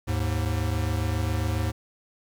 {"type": "tone pair together", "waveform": "square", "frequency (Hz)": [78.1, 105.44], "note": ["D#2", "G#2"], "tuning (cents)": [7, 27], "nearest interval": "perfect fourth", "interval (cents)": 520, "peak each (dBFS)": [-28, -27], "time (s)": [0.07, 1.72], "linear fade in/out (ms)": 20, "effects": ["9-bit"]}